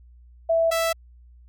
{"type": "tone pair in turn", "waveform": ["sine", "sawtooth"], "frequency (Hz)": [659.3, 659.3], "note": ["E5", "E5"], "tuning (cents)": [0, 0], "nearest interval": "unison", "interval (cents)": 0, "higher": "neither", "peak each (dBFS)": -17, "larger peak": "neither", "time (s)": [[0.49, 0.71], [0.71, 0.93]], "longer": "neither", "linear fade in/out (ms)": 10, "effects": ["added 60 Hz sine -47 dBFS peak until 1.48 s"]}